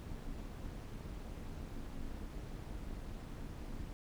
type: noise with amplitude modulation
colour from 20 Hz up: brown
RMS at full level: -42 dBFS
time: 0-3.93 s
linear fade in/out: 0 ms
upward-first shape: sine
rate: 250 Hz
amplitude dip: 60%
effects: none